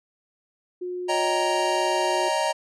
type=tone with pitch glide; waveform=sine; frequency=360 to 364 Hz; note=F#4 to F#4; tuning=-47 to -28 cents; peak=-28 dBFS; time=0.81-2.29 s; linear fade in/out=10 ms; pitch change=+19 cents; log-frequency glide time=1.52-1.76 s
type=chord; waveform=square; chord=Eb dominant seventh; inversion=third; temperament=just; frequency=560 / 622.3 / 777.8 / 933.4 Hz; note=Db5 / Eb5 / G5 / Bb5; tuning=+18 / 0 / -14 / +2 cents; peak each=-31 / -27 / -31 / -26 dBFS; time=1.08-2.53 s; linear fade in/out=20 ms
effects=resampled to 22050 Hz